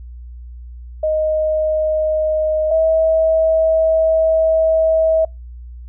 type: tone pair in turn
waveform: sine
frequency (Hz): 622.3 / 642.4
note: D#5 / E5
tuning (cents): 0 / -45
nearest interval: minor second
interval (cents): 55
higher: second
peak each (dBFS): -14 / -11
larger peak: second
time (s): 1.03-2.71 / 2.71-5.25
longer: second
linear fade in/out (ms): 5
effects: noise-tail reverb RT60 0.2 s tail -25 dB re dry + added 60 Hz sine -31 dBFS peak until 5.88 s